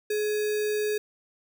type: tone with sample-and-hold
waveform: sine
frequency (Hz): 422.7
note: G#4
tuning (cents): +31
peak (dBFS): -24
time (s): 0.1-0.98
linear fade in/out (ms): 5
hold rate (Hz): 2100
effects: none